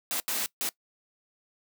white noise bursts at uneven times, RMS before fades -30 dBFS, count 3, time 0.11-0.2 / 0.28-0.46 / 0.61-0.69 s, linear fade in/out 0 ms, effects noise-tail reverb RT60 0.1 s tail -21 dB re dry + high-pass 200 Hz 12 dB/octave

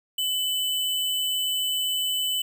sine tone with sample-and-hold, 3004 Hz, F#7, 26 cents sharp, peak -23 dBFS, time 0.18-2.42 s, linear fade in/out 5 ms, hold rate 11025 Hz, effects none

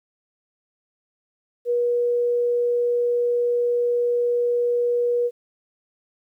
sine tone, 481.7 Hz, B4, 43 cents flat, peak -18 dBFS, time 1.65-5.31 s, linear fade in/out 50 ms, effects 10-bit

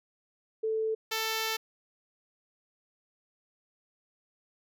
sine / 5% pulse tone pair in turn, 440.6 / 443.2 Hz, A4 / A4, +2 / +13 cents, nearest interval unison, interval 11 cents, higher second, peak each -27 / -18 dBFS, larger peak second, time 0.63-0.95 / 1.11-1.57 s, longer second, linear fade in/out 10 ms, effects none

